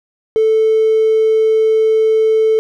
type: tone with hard clipping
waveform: triangle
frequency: 440 Hz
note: A4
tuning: in tune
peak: -9 dBFS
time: 0.36-2.59 s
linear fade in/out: 0 ms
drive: 3 dB
effects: none